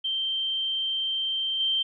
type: tone with level steps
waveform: sine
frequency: 3136 Hz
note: G7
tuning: in tune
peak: -25 / -22 dBFS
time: 0.04-1.83 s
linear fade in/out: 10 ms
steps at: 1.6 s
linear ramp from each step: 2 ms
effects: none